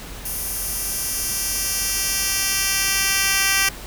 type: tone with high-pass filter sweep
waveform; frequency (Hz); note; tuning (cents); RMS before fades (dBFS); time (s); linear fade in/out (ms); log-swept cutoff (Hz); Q
10% pulse; 390; G4; -9; -22; 0.25-3.69; 5; 11000 to 2300; 0.71
effects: added 46 Hz sine -37 dBFS peak until 3.86 s + pink hiss -37 dBFS RMS until 3.86 s